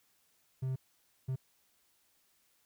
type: tone bursts at uneven times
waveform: triangle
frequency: 130.81 Hz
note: C3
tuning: in tune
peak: -30 dBFS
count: 2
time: 0.62-0.76 / 1.28-1.36 s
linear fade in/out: 10 ms
effects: white hiss -72 dBFS RMS until 2.65 s